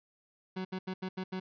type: tone bursts at uneven times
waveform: 30% pulse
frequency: 186.7 Hz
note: F#3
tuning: 16 cents sharp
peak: -32 dBFS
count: 6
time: 0.56-0.65 / 0.72-0.79 / 0.87-0.94 / 1.02-1.09 / 1.17-1.24 / 1.32-1.4 s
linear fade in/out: 10 ms
effects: resampled to 11025 Hz